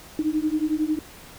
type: beating tone pair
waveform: sine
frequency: 303.4 / 314.4 Hz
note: D#4 / D#4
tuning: -44 / +18 cents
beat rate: 11 Hz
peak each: -24 dBFS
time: 0.19-0.99 s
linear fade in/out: 2 ms
effects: pink hiss -45 dBFS RMS until 1.38 s